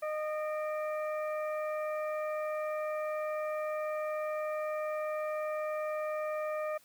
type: harmonic tone with a mistuned harmonic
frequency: 614 Hz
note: D#5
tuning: 23 cents flat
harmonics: 1 / 2 / 3 / 4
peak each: -33 / -40 / -47 / -48 dBFS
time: 0.02-6.78 s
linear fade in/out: 10 ms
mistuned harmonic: 4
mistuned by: -66 cents
effects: white hiss -63 dBFS RMS until 6.84 s